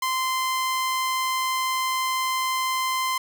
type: tone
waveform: sawtooth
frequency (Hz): 1038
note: C6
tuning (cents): -14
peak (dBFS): -19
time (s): 0.02-3.18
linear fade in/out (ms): 5
effects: none